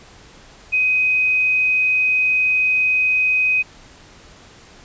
sine tone, 2513 Hz, D#7, 17 cents sharp, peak -14 dBFS, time 0.72-3.63 s, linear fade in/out 20 ms, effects pink hiss -45 dBFS RMS until 4.84 s + resampled to 16000 Hz

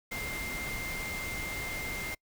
sine tone in noise, 2102 Hz, C7, 7 cents sharp, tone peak -37 dBFS, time 0.11-2.15 s, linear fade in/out 10 ms, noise pink, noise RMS -39 dBFS, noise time 0.11-2.15 s, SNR -1 dB, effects noise-tail reverb RT60 0.1 s tail -26 dB re dry

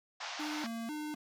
pink band-pass noise, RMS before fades -42 dBFS, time 0.2-0.67 s, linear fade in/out 10 ms, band 640 to 6300 Hz, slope 48 dB/octave
square tone with vibrato, 263.2 Hz, C4, 10 cents sharp, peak -38 dBFS, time 0.39-1.15 s, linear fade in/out 10 ms, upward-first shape square, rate 2 Hz, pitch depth 240 cents each way
effects none

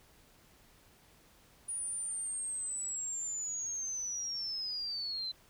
sine linear sweep, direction down, 9640 to 4019 Hz, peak -35 dBFS, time 1.68-5.32 s, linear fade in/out 10 ms, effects pink hiss -63 dBFS RMS until 5.49 s

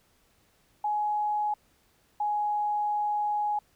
sine tone pair in turn, 839 / 834.7 Hz, G#5 / G#5, +17 / +9 cents, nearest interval unison, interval 8 cents, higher first, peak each -25 dBFS, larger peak neither, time 0.84-1.54 / 2.2-3.59 s, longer second, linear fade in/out 5 ms, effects pink hiss -66 dBFS RMS until 3.75 s

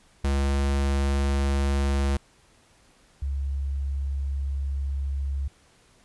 square / sine tone pair in turn, 69.3 / 68.96 Hz, C#2 / C#2, 0 / -8 cents, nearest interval unison, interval 8 cents, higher first, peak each -22 / -25 dBFS, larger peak first, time 0.24-2.17 / 3.22-5.48 s, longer second, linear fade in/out 5 ms, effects pink hiss -59 dBFS RMS until 6.04 s + resampled to 24000 Hz

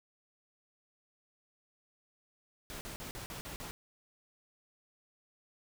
pink noise bursts, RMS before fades -44 dBFS, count 7, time 2.7-3.71 s, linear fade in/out 0 ms, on 110 ms, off 40 ms, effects none

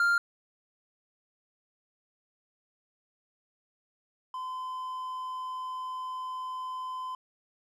triangle tone pair in turn, 1396.9 / 1023.2 Hz, F6 / C6, 0 / -39 cents, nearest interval perfect fourth, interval 539 cents, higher first, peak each -20 / -32 dBFS, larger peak first, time 0-0.18 / 4.34-7.15 s, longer second, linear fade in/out 2 ms, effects none

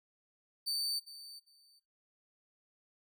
40% pulse tone with echo, 4571 Hz, D8, 48 cents flat, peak -32 dBFS, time 0.66-1 s, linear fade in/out 20 ms, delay 400 ms, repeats 2, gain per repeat -15 dB, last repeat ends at 1.8 s, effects noise-tail reverb RT60 0.3 s tail -17 dB re dry

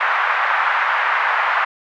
white band-pass noise, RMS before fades -18 dBFS, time 0-1.65 s, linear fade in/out 10 ms, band 830 to 1800 Hz, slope 24 dB/octave, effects none

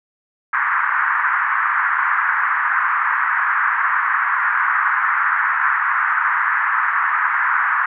white band-pass noise, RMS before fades -18 dBFS, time 0.53-7.86 s, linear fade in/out 5 ms, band 1000 to 1800 Hz, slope 48 dB/octave, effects none

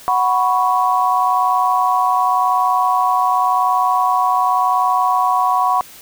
sine chord, F# suspended fourth, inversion none, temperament equal, 740 / 987.8 / 1108.7 Hz, F#5 / B5 / C#6, 0 / 0 / 0 cents, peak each -17 dBFS, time 0.08-5.81 s, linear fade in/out 0 ms, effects white hiss -40 dBFS RMS until 6.01 s

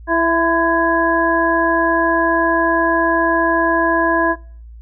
harmonic tone with a mistuned harmonic, 332.2 Hz, E4, 13 cents sharp, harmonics 1 / 2 / 3 / 5, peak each -18 / -18 / -18 / -18 dBFS, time 0.07-4.36 s, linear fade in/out 50 ms, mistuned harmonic 3, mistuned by +25 cents, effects noise-tail reverb RT60 0.5 s tail -25 dB re dry + added 57 Hz sine -34 dBFS peak until 4.81 s

